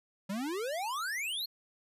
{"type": "exponential sweep", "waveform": "square", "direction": "up", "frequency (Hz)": [185, 4394], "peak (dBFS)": -34, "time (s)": [0.29, 1.46], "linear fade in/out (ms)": 10, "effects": ["resampled to 32000 Hz"]}